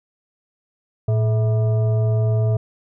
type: tone with frequency modulation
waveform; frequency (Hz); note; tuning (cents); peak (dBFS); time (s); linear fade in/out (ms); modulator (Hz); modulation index
sine; 113.1; A2; +48; -15; 1.08-2.57; 5; 541; 0.44
effects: none